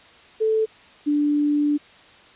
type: tone pair in turn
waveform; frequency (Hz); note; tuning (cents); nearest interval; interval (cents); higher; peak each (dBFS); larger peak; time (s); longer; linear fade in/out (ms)
sine; 439 / 293.6; A4 / D4; -4 / 0; perfect fifth; 696; first; -17; neither; 0.4-0.66 / 1.06-1.78; second; 20
effects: white hiss -49 dBFS RMS until 2.35 s + resampled to 8000 Hz